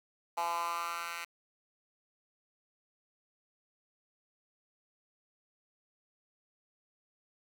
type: tone with high-pass filter sweep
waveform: 10% pulse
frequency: 170 Hz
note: F3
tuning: 46 cents flat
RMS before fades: -36 dBFS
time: 0.37-1.25 s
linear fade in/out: 10 ms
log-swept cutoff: 850 to 1700 Hz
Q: 4.1
effects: 9-bit